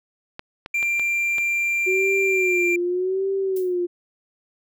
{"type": "clicks", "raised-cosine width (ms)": 0.3, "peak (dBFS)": -17, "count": 5, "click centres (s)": [0.394, 0.661, 0.828, 0.996, 1.383]}
{"type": "tone", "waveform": "triangle", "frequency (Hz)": 2373, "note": "D7", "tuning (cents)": 17, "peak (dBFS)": -18, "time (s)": [0.74, 2.76], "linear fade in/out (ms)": 5}
{"type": "tone with vibrato", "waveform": "sine", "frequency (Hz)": 369.2, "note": "F#4", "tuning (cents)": -4, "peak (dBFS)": -20, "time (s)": [1.86, 3.87], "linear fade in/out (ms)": 20, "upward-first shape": "sine", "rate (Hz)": 0.85, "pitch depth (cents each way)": 94}
{"type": "noise with exponential decay", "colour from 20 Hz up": "violet", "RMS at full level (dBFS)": -35, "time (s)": [3.56, 3.77], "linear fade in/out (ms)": 5, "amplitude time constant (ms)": 45}
{"effects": []}